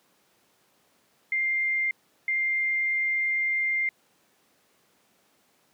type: tone bursts at uneven times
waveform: sine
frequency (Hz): 2103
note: C7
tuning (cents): +8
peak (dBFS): -23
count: 2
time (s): 1.32-1.91 / 2.28-3.89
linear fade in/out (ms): 2
effects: pink hiss -65 dBFS RMS until 5.73 s + high-pass 200 Hz 12 dB/octave